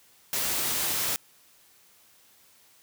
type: noise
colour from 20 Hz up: white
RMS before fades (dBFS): -28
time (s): 0.33-1.16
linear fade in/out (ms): 0
effects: white hiss -59 dBFS RMS until 2.82 s + high-pass 60 Hz 12 dB/octave